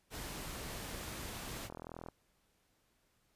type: noise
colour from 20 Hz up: pink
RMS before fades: -44 dBFS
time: 0.1-1.7 s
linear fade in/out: 50 ms
type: click train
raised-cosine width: 1 ms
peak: -31 dBFS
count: 17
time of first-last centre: 1.7-2.086 s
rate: 41.4 Hz
effects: pink hiss -75 dBFS RMS until 3.35 s + resampled to 32000 Hz